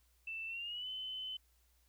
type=tone with pitch glide; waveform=sine; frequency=2661 to 3039 Hz; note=E7 to F#7; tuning=+16 to +46 cents; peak=-40 dBFS; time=0.27-1.37 s; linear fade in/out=5 ms; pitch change=+230 cents; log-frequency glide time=0.47-0.89 s; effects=added 60 Hz sine -70 dBFS peak until 1.88 s + white hiss -75 dBFS RMS until 1.88 s